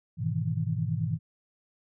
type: chord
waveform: sine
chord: E major seventh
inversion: first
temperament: equal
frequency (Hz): 103.83 / 123.47 / 155.56 / 164.81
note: G#2 / B2 / D#3 / E3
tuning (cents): 0 / 0 / 0 / 0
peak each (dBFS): -32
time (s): 0.17-1.19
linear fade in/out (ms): 50
effects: none